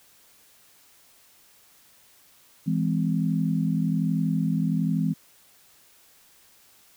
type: chord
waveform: sine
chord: E augmented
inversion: none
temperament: just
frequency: 164.81 / 206 / 257.5 Hz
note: E3 / G#3 / B#3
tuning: 0 / -14 / -28 cents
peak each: -24 / -27 / -28 dBFS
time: 2.66-5.14 s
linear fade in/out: 20 ms
effects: white hiss -57 dBFS RMS until 6.96 s